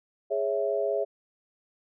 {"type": "chord", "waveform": "sine", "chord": "C# minor", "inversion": "second", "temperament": "equal", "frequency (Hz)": [415.3, 554.4, 659.3], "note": ["G#4", "C#5", "E5"], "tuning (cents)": [0, 0, 0], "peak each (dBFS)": -29, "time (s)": [0.3, 1.05], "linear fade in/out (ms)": 20, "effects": []}